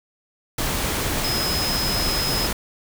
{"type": "tone in noise", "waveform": "sine", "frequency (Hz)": 5100, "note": "D#8", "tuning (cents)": 42, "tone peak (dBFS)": -24, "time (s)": [1.24, 2.47], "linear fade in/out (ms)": 5, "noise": "pink", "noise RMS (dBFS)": -24, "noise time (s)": [0.58, 2.53], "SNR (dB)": -3, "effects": []}